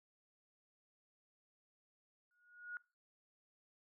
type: tone with exponential growth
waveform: sine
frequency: 1446 Hz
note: F#6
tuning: 40 cents flat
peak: -40 dBFS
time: 2.31-2.77 s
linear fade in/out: 1 ms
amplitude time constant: 100 ms
effects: noise-tail reverb RT60 0.3 s tail -22 dB re dry